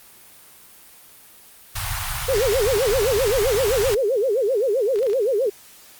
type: band-stop noise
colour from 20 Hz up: pink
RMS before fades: -26 dBFS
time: 1.75-3.95 s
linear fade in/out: 10 ms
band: 130 to 740 Hz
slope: 48 dB/octave
type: tone with vibrato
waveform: sine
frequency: 466.2 Hz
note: A#4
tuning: in tune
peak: -17 dBFS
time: 2.28-5.5 s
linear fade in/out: 10 ms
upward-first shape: sine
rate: 7.7 Hz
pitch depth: 280 cents each way
type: clicks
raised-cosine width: 0.2 ms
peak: -20 dBFS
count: 6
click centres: 4.959 / 4.989 / 5.03 / 5.067 / 5.099 / 5.132 s
effects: white hiss -47 dBFS RMS until 5.99 s + Opus 32 kbps